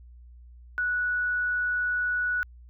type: tone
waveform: sine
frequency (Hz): 1472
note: F#6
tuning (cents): -9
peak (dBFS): -24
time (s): 0.78-2.43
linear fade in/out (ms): 0
effects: added 60 Hz sine -46 dBFS peak until 2.69 s